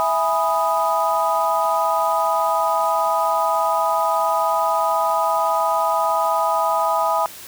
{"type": "chord", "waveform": "sine", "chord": "E major seventh", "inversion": "none", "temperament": "equal", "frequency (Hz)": [659.3, 830.6, 987.8, 1244.5], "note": ["E5", "G#5", "B5", "D#6"], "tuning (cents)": [0, 0, 0, 0], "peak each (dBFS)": -22, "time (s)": [0, 7.26], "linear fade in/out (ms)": 0, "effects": ["white hiss -38 dBFS RMS until 7.47 s"]}